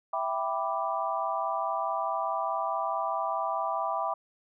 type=chord; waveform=sine; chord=E minor seventh; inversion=none; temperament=equal; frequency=659.3 / 784 / 987.8 / 1174.7 Hz; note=E5 / G5 / B5 / D6; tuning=0 / 0 / 0 / 0 cents; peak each=-33 dBFS; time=0.13-4.14 s; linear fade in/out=5 ms; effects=none